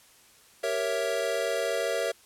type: chord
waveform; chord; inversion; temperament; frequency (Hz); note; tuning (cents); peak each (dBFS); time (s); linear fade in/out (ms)
square; G diminished seventh; none; equal; 392 / 466.2 / 554.4 / 659.3; G4 / Bb4 / Db5 / Fb5; 0 / 0 / 0 / 0; -37 / -32 / -32 / -32; 0.63-2.12; 10
effects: white hiss -57 dBFS RMS until 2.25 s + low-pass 12000 Hz 12 dB/octave